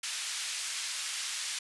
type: band-pass noise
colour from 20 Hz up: white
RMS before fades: -36 dBFS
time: 0.03-1.59 s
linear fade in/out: 5 ms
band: 1800 to 7700 Hz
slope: 12 dB/octave
effects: resampled to 24000 Hz